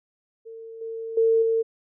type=tone with level steps; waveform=sine; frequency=452 Hz; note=A4; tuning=47 cents sharp; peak=-37 / -30 / -16 / -19 dBFS; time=0.45-1.63 s; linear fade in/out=20 ms; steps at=0.81 / 1.17 / 1.42 s; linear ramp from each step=5 ms; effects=none